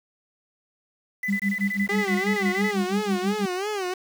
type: tone bursts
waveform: sine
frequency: 2002 Hz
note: B6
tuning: 23 cents sharp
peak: -25 dBFS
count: 16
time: 1.23-2.712 s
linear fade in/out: 5 ms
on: 72 ms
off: 22 ms
type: tone with tremolo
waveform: sine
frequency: 199.2 Hz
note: G3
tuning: 28 cents sharp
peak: -20 dBFS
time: 1.28-3.46 s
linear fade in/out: 10 ms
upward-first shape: sine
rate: 6.1 Hz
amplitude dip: 100%
type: tone with vibrato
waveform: sawtooth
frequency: 392 Hz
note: G4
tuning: in tune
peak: -22 dBFS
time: 1.89-3.94 s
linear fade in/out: 5 ms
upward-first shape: sine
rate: 2.9 Hz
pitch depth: 150 cents each way
effects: low-pass 7000 Hz 12 dB/octave + 7-bit